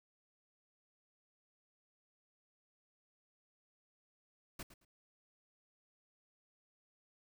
pink noise with echo, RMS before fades -45 dBFS, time 4.59-4.63 s, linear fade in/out 5 ms, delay 110 ms, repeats 2, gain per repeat -14 dB, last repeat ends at 4.85 s, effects none

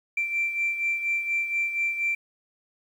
sine beating tone pair, 2349 / 2353.2 Hz, D7 / D7, 0 / +3 cents, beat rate 4.2 Hz, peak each -24 / -31 dBFS, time 0.17-2.15 s, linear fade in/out 5 ms, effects tanh soft clip ceiling -18 dBFS + 9-bit

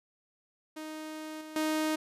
sawtooth tone with level steps, 311.1 Hz, D#4, in tune, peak -35 / -39 / -24 dBFS, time 0.76-1.96 s, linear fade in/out 10 ms, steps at 1.41 / 1.56 s, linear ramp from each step 2 ms, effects resampled to 32000 Hz

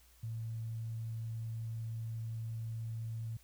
triangle tone with tanh clipping, 113.2 Hz, A2, 50 cents sharp, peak -37 dBFS, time 0.23-3.37 s, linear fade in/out 5 ms, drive 3 dB, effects added 60 Hz sine -63 dBFS peak until 3.43 s + white hiss -66 dBFS RMS until 3.43 s

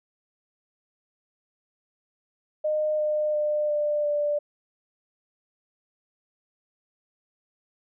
sine tone with pitch steps, 612 / 606 / 600.1 / 594.2 / 588.4 Hz, D#5 / D#5 / D5 / D5 / D5, -29 / -46 / +37 / +20 / +3 cents, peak -22 dBFS, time 2.64-4.39 s, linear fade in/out 10 ms, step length 350 ms, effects none

